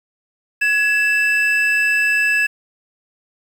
triangle tone pair together, 1682.2 / 2645 Hz, G#6 / E7, +22 / +5 cents, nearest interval minor sixth, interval 783 cents, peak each -15 dBFS, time 0.61-2.47 s, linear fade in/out 10 ms, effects 7-bit

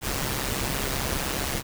pink noise with amplitude modulation, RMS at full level -25 dBFS, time 0.01-1.63 s, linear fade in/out 50 ms, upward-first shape sine, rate 135 Hz, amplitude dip 70%, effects none

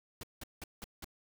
pink noise bursts, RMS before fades -44 dBFS, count 5, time 0.21-1.045 s, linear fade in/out 2 ms, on 23 ms, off 180 ms, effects none

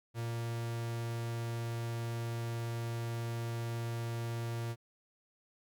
45% pulse tone, 116.6 Hz, A#2, 1 cent sharp, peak -35 dBFS, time 0.14-4.76 s, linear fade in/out 50 ms, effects Opus 48 kbps

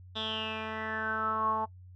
10% pulse tone with low-pass filter sweep, 219.1 Hz, A3, 7 cents flat, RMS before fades -33 dBFS, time 0.15-1.66 s, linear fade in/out 20 ms, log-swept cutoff 3600 to 930 Hz, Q 10, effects noise-tail reverb RT60 0.1 s tail -21 dB re dry + added 91 Hz sine -48 dBFS peak until 1.95 s

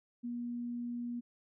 sine tone, 240 Hz, B3, 49 cents flat, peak -36 dBFS, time 0.23-1.21 s, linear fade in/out 20 ms, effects none

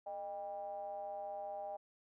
triangle ring-modulated tone, 92.5 Hz, F#2, in tune, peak -36 dBFS, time 0.06-1.77 s, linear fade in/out 10 ms, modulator 705 Hz, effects none

